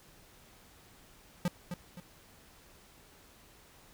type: tone with echo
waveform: square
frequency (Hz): 176.9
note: F3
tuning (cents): +23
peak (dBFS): -28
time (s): 1.45-1.48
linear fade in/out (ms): 2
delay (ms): 260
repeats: 2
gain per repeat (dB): -8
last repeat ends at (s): 2
effects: pink hiss -59 dBFS RMS until 3.93 s